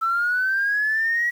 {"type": "linear sweep", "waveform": "sine", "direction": "up", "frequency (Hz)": [1318.5, 1930], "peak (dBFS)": -18, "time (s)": [0.01, 1.31], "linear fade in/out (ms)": 20, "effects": ["tanh soft clip ceiling -14 dBFS", "8-bit"]}